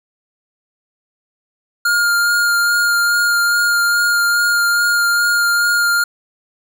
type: tone with vibrato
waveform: square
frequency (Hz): 1411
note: F6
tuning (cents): +17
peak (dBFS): -13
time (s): 1.85-6.04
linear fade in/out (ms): 5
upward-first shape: sine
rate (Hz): 2.4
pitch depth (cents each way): 13
effects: none